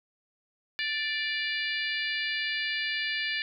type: harmonic tone with a mistuned harmonic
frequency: 587.3 Hz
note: D5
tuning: in tune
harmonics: 3 / 4 / 5 / 6 / 7 / 8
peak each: -32 / -34 / -36 / -38 / -39 / -40 dBFS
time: 0.79-3.42 s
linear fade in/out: 0 ms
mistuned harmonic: 5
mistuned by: -25 cents
effects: none